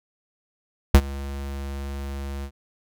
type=tone with ADSR envelope; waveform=square; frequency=69.3 Hz; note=C#2; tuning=in tune; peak=-7 dBFS; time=0.94-2.51 s; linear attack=6 ms; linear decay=59 ms; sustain=-23 dB; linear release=71 ms; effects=none